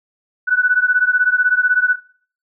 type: beating tone pair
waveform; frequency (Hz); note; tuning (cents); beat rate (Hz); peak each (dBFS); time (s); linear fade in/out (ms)
sine; 1480 / 1496; F#6 / F#6; 0 / +19; 16; -15; 0.47-1.96; 20
effects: noise-tail reverb RT60 0.5 s tail -20 dB re dry